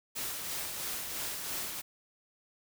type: noise with tremolo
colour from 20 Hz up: white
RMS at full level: -36 dBFS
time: 0.15-1.82 s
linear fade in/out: 20 ms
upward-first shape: sine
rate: 3 Hz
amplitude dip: 35%
effects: none